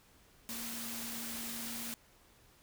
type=tone in noise; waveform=sine; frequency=232 Hz; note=A#3; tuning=8 cents flat; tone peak=-46 dBFS; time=0.49-1.94 s; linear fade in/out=0 ms; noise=white; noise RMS=-42 dBFS; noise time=0.49-1.94 s; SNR=-7 dB; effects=pink hiss -64 dBFS RMS until 2.62 s